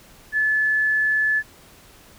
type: tone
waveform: sine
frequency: 1729 Hz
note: A6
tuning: 31 cents flat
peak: -17 dBFS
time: 0.32-1.43 s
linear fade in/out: 50 ms
effects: pink hiss -49 dBFS RMS until 2.18 s